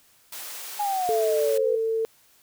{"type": "high-pass noise", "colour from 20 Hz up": "white", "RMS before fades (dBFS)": -37, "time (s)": [0.32, 1.58], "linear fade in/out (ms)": 5, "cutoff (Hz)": 470, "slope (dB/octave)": 12}
{"type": "exponential sweep", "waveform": "sine", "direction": "down", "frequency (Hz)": [838, 488.2], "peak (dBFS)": -23, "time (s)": [0.79, 1.76], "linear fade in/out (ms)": 10}
{"type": "tone with pitch glide", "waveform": "sine", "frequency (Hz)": [439.8, 448], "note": ["A4", "A4"], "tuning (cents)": [-1, 31], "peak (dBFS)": -22, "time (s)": [1.09, 2.05], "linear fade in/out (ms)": 0, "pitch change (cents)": 32, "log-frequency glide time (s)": [1.35, 1.76]}
{"effects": ["white hiss -59 dBFS RMS until 2.42 s"]}